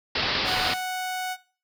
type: low-pass noise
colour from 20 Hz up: white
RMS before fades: -26 dBFS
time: 0.15-0.74 s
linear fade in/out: 5 ms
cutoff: 5100 Hz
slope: 96 dB/octave
type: tone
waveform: sawtooth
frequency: 740 Hz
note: F#5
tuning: in tune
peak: -24 dBFS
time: 0.44-1.37 s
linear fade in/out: 50 ms
effects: noise-tail reverb RT60 0.4 s tail -19 dB re dry